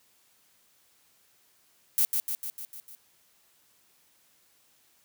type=noise with echo; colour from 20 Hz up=violet; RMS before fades=-23 dBFS; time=1.98-2.05 s; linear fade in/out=0 ms; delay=150 ms; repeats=6; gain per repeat=-4 dB; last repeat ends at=2.95 s; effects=white hiss -65 dBFS RMS until 5.04 s + high-pass 60 Hz 12 dB/octave